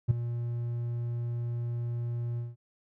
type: tone with ADSR envelope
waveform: triangle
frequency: 118.9 Hz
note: A#2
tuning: 35 cents sharp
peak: -13 dBFS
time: 0.08-2.56 s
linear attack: 28 ms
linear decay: 6 ms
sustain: -15 dB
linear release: 180 ms
effects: tanh soft clip ceiling -14 dBFS